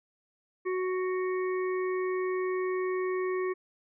harmonic tone, 370 Hz, F#4, in tune, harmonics 1 / 3 / 5 / 6, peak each -28 / -38 / -42 / -44 dBFS, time 0.65-3.54 s, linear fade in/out 20 ms, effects none

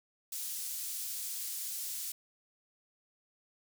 pink high-pass noise, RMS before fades -39 dBFS, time 0.32-2.12 s, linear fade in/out 5 ms, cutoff 7000 Hz, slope 12 dB/octave, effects none

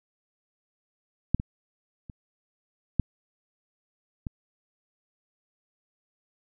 clicks, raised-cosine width 5 ms, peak -8 / -19 / -28 / -9 / -20 dBFS, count 5, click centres 1.346 / 1.399 / 2.098 / 2.997 / 4.268 s, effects none

